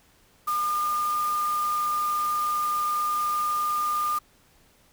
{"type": "tone in noise", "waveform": "sine", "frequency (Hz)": 1210, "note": "D#6", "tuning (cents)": -49, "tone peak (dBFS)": -23, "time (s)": [0.47, 4.19], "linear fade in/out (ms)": 10, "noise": "white", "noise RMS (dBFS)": -39, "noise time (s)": [0.47, 4.19], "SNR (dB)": 13, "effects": ["pink hiss -60 dBFS RMS until 4.92 s"]}